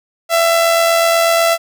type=tone with amplitude modulation; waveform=sawtooth; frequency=669 Hz; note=E5; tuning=25 cents sharp; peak=-5 dBFS; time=0.29-1.58 s; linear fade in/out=50 ms; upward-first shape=sine; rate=88.1 Hz; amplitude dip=35%; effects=none